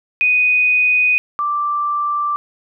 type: tone pair in turn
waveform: sine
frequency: 2489 / 1174.7 Hz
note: D#7 / D6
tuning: 0 / 0 cents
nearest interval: octave + minor second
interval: 1300 cents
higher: first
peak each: -11 / -16 dBFS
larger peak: first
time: 0.21-1.18 / 1.39-2.36 s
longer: neither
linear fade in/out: 0 ms
effects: none